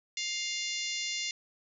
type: harmonic tone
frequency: 702 Hz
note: F5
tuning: 9 cents sharp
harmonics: 3 / 4 / 5 / 6 / 7 / 8 / 9 / 10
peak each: -38 / -39 / -40 / -41 / -41 / -42 / -43 / -43 dBFS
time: 0.17-1.31 s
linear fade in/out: 2 ms
effects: none